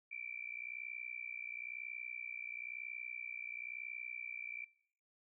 sine tone with amplitude modulation, 2343 Hz, D7, 5 cents flat, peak -39 dBFS, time 0.11-4.65 s, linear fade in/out 10 ms, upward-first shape sine, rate 61 Hz, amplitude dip 100%, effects noise-tail reverb RT60 0.7 s tail -21 dB re dry

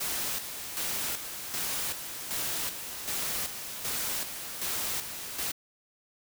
white noise with tremolo, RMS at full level -32 dBFS, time 0-5.52 s, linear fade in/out 10 ms, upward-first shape square, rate 1.3 Hz, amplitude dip 55%, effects none

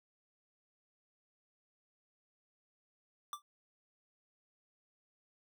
square tone with exponential decay, 1174.7 Hz, D6, in tune, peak -36 dBFS, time 3.33-3.42 s, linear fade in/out 1 ms, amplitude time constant 19 ms, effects none

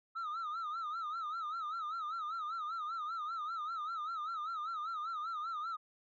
sine tone with vibrato, 1281 Hz, E6, 50 cents flat, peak -34 dBFS, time 0.15-5.77 s, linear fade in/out 20 ms, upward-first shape sine, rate 5.1 Hz, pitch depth 120 cents each way, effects tanh soft clip ceiling -36 dBFS

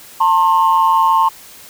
sine tone pair together, 897 / 1067.9 Hz, A5 / C6, +33 / +35 cents, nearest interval minor third, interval 302 cents, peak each -11 dBFS, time 0.2-1.29 s, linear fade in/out 10 ms, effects tanh soft clip ceiling -4 dBFS + white hiss -39 dBFS RMS until 1.69 s

